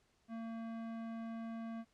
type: tone with low-pass filter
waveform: square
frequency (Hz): 227.3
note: A#3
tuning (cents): -43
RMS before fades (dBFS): -44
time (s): 0.28-1.85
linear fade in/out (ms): 50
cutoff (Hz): 1700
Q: 0.62
effects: pink hiss -75 dBFS RMS until 1.93 s + low-pass 8000 Hz 12 dB/octave